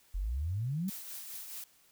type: exponential sweep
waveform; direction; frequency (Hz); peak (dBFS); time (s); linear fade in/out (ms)
sine; up; 42 to 203.6; -31; 0.14-0.9; 10
type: noise with tremolo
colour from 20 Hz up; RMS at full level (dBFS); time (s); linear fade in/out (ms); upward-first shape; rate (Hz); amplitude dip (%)
blue; -42; 0.88-1.64; 2; triangle; 4.7; 45
effects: white hiss -65 dBFS RMS until 1.91 s